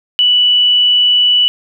sine tone, 2960 Hz, F#7, in tune, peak -7 dBFS, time 0.19-1.48 s, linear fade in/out 0 ms, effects none

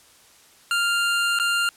25% pulse tone with dropouts, 1396.9 Hz, F6, in tune, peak -16 dBFS, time 0.71-1.69 s, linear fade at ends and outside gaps 1 ms, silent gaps 1.389-1.398 s, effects white hiss -53 dBFS RMS until 1.76 s + low-pass 11000 Hz 12 dB/octave

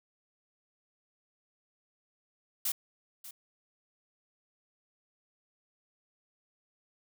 blue noise with echo, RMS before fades -31 dBFS, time 2.65-2.72 s, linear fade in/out 5 ms, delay 590 ms, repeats 1, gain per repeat -15 dB, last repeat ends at 3.31 s, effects none

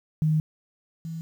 sine tone pair in turn, 155.56 / 163.22 Hz, D#3 / E3, 0 / -17 cents, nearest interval minor second, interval 83 cents, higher second, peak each -19 / -31 dBFS, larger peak first, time 0.22-0.4 / 1.05-1.21 s, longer first, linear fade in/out 0 ms, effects 9-bit

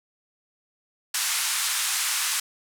white band-pass noise, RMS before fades -26 dBFS, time 1.14-2.4 s, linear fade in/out 5 ms, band 1000 to 11000 Hz, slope 24 dB/octave, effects none

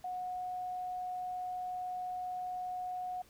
sine tone, 730 Hz, F#5, 24 cents flat, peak -36 dBFS, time 0.04-3.22 s, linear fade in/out 5 ms, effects pink hiss -63 dBFS RMS until 3.29 s

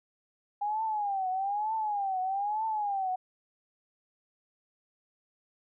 sine tone with vibrato, 811 Hz, G#5, 41 cents flat, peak -28 dBFS, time 0.61-3.16 s, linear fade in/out 10 ms, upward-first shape triangle, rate 1.1 Hz, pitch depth 170 cents each way, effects none

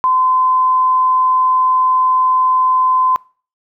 sine tone, 1026 Hz, C6, 34 cents flat, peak -10 dBFS, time 0.04-3.16 s, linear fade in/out 0 ms, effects noise-tail reverb RT60 0.4 s tail -24 dB re dry

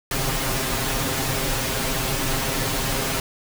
pink noise with comb filter, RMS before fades -24 dBFS, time 0.11-3.2 s, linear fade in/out 2 ms, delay 7.5 ms, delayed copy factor +1, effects none

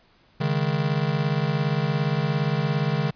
square chord, C# suspended second, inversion none, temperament just, 138.59 / 155.92 / 207.9 Hz, C#3 / D#3 / G#3, 0 / +4 / +2 cents, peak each -26 / -25 / -31 dBFS, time 0.4-3.11 s, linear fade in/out 10 ms, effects pink hiss -59 dBFS RMS until 3.15 s + resampled to 11025 Hz

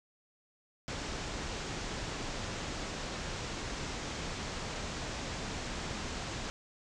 pink low-pass noise, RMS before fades -39 dBFS, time 0.88-6.5 s, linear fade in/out 0 ms, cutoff 7500 Hz, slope 48 dB/octave, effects none

